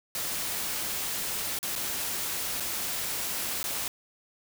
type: noise with dropouts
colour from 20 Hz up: white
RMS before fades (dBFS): -32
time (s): 0.15-3.88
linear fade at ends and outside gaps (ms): 1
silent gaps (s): 1.589-1.629 / 1.754-1.76 / 2.6-2.604 / 3.63-3.64
effects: none